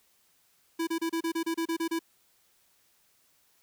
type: tone bursts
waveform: square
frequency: 330 Hz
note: E4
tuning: 2 cents sharp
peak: -28 dBFS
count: 11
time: 0.79-1.992 s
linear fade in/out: 10 ms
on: 82 ms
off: 30 ms
effects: white hiss -67 dBFS RMS until 3.62 s